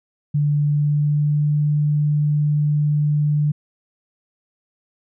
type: tone with pitch glide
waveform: sine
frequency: 146.83 to 148.54 Hz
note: D3 to D3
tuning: 0 to +20 cents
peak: -15 dBFS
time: 0.34-3.52 s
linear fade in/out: 10 ms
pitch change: +20 cents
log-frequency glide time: 0.65-1.53 s
effects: none